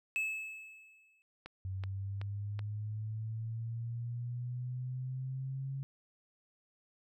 triangle tone with exponential decay, 2600 Hz, E7, 24 cents flat, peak -28 dBFS, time 0.16-1.22 s, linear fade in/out 0 ms, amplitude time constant 230 ms
click train, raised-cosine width 0.3 ms, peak -29 dBFS, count 4, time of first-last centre 1.46-2.592 s, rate 2.65 Hz
sine linear sweep, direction up, 94.1 to 136.6 Hz, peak -36 dBFS, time 1.65-5.83 s, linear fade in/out 0 ms
effects none

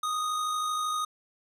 square tone with amplitude modulation, 1242 Hz, D#6, 3 cents flat, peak -27 dBFS, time 0.03-1.05 s, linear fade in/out 5 ms, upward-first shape sine, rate 52.8 Hz, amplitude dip 30%, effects low-pass 12000 Hz 12 dB/octave

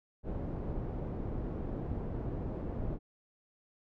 pink low-pass noise, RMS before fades -37 dBFS, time 0.23-2.99 s, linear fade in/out 50 ms, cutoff 480 Hz, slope 12 dB/octave, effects none

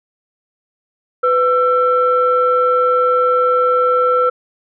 sine tone pair together, 500.2 / 1340 Hz, B4 / E6, +22 / +28 cents, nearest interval octave + perfect fourth, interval 1706 cents, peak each -13 dBFS, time 1.23-4.3 s, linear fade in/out 10 ms, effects tanh soft clip ceiling -3 dBFS

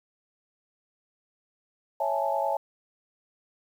sine chord, A major seventh, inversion first, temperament equal, 554.4 / 659.3 / 830.6 / 880 Hz, C#5 / E5 / G#5 / A5, 0 / 0 / 0 / 0 cents, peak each -30 dBFS, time 2-2.57 s, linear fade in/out 5 ms, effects 9-bit

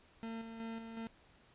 40% pulse tone with tremolo, 226.7 Hz, A#3, 48 cents flat, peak -40 dBFS, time 0.23-1.07 s, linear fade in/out 0 ms, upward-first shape square, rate 2.7 Hz, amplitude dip 45%, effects pink hiss -65 dBFS RMS until 1.54 s + resampled to 8000 Hz

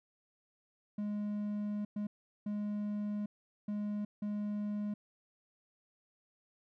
triangle tone bursts at uneven times, 207.7 Hz, G#3, in tune, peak -32 dBFS, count 5, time 0.98-1.85 / 1.96-2.07 / 2.46-3.26 / 3.68-4.05 / 4.22-4.94 s, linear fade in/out 5 ms, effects none

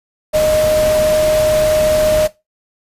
sine tone in noise, 617 Hz, D#5, 15 cents flat, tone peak -10 dBFS, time 0.33-2.28 s, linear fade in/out 20 ms, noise pink, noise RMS -22 dBFS, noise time 0.33-2.28 s, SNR +9 dB, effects noise-tail reverb RT60 0.2 s tail -17 dB re dry + resampled to 32000 Hz

